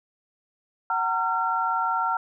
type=tone cluster; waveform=sine; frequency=751 / 917 / 1367 Hz; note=F#5 / A#5 / F6; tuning=+26 / -29 / -37 cents; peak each=-29 / -26 / -25 dBFS; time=0.9-2.17 s; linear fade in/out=2 ms; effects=none